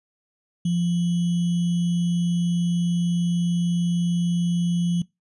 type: tone with sample-and-hold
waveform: sine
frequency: 173.3 Hz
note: F3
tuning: 13 cents flat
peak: -19 dBFS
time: 0.65-5.02 s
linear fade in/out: 5 ms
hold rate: 3150 Hz
effects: noise-tail reverb RT60 0.2 s tail -22 dB re dry + resampled to 24000 Hz